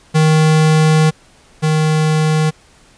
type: tone pair in turn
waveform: square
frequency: 156.4 / 155.73 Hz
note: D#3 / D#3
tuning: +9 / +2 cents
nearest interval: unison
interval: 7 cents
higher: first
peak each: -9 / -12 dBFS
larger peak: first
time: 0.14-1.11 / 1.62-2.51 s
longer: first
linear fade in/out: 20 ms
effects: pink hiss -48 dBFS RMS until 2.97 s + resampled to 22050 Hz